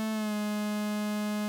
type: tone with pitch glide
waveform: 45% pulse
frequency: 218.8 to 209.8 Hz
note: A3 to G#3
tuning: -9 to +18 cents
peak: -29 dBFS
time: 0-1.48 s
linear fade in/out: 0 ms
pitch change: -73 cents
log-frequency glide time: 0.12-0.34 s
effects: none